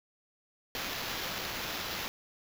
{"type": "noise with sample-and-hold", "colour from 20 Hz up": "white", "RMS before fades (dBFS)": -37, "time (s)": [0.75, 2.08], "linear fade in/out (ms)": 0, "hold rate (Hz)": 8820, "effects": []}